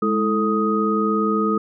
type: tone cluster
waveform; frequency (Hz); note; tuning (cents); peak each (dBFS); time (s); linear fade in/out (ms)
sine; 210.8 / 327.3 / 439.9 / 1250; G#3 / E4 / A4 / D#6; +26 / -12 / 0 / +8; -21 / -25 / -23 / -22; 0.02-1.58; 5
effects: none